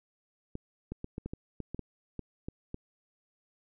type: clicks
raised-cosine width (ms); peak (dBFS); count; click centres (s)
3; -24; 12; 0.554 / 0.92 / 1.044 / 1.181 / 1.26 / 1.335 / 1.603 / 1.746 / 1.793 / 2.193 / 2.485 / 2.744
effects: none